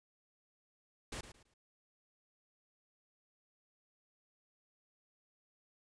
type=noise with echo; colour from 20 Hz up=pink; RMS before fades=-43 dBFS; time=1.12-1.21 s; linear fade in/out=5 ms; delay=110 ms; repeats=3; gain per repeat=-11 dB; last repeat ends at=1.54 s; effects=resampled to 22050 Hz